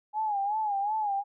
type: tone with vibrato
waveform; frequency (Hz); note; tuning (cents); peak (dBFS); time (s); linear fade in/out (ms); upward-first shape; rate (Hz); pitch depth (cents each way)
sine; 830.6; G#5; 0; -26; 0.13-1.24; 50; sine; 2.7; 94
effects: none